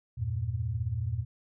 sine chord, E diminished, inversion none, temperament equal, 82.41 / 98 / 116.54 Hz, E2 / G2 / Bb2, 0 / 0 / 0 cents, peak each -35 / -35 / -31 dBFS, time 0.17-1.25 s, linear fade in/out 20 ms, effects none

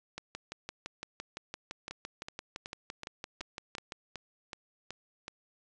two click trains, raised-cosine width 0.2 ms, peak -23 / -22 dBFS, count 10 / 23, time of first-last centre 1.91-5.281 / 0.18-3.921 s, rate 2.67 / 5.88 Hz, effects resampled to 22050 Hz

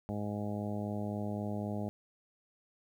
harmonic tone, 103.83 Hz, G#2, in tune, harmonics 1 / 2 / 3 / 4 / 5 / 6 / 7 / 8, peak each -39 / -37 / -44 / -46 / -47 / -44 / -48 / -50 dBFS, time 0.09-1.89 s, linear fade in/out 0 ms, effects 11-bit

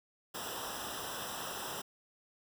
pink noise with comb filter, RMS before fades -41 dBFS, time 0.34-1.82 s, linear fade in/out 10 ms, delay 0.45 ms, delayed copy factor -0.95, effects none

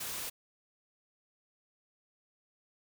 white noise, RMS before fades -39 dBFS, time 0-0.3 s, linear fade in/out 10 ms, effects none

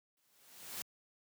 white noise with exponential growth, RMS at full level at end -40 dBFS, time 0.17-0.82 s, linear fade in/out 2 ms, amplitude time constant 140 ms, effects high-pass 100 Hz 12 dB/octave

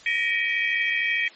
sine tone cluster, 1868 / 1941 / 2305 / 2509 / 3222 Hz, A#6 / B6 / D7 / D#7 / G7, +3 / -31 / -33 / +14 / +47 cents, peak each -26 / -31 / -25 / -29 / -33 dBFS, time 0.06-1.28 s, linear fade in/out 2 ms, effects white hiss -48 dBFS RMS until 1.35 s + MP3 32 kbps

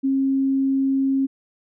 sine tone, 270 Hz, C#4, 45 cents flat, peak -17 dBFS, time 0.03-1.27 s, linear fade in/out 20 ms, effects none

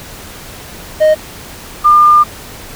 triangle / sine tone pair in turn, 620 / 1202.6 Hz, D#5 / D6, -6 / +41 cents, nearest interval major seventh, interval 1147 cents, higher second, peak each -3 dBFS, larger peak neither, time 1-1.15 / 1.84-2.24 s, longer second, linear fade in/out 20 ms, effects pink hiss -31 dBFS RMS until 2.75 s

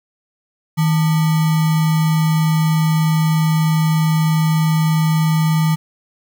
sine tone with sample-and-hold, 158.4 Hz, D#3, 31 cents sharp, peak -12 dBFS, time 0.77-5.76 s, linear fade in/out 20 ms, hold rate 1050 Hz, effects none

